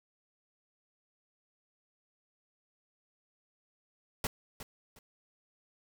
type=noise with echo; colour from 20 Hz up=pink; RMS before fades=-33 dBFS; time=4.24-4.27 s; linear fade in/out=2 ms; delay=360 ms; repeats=2; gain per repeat=-12 dB; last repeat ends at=4.99 s; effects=none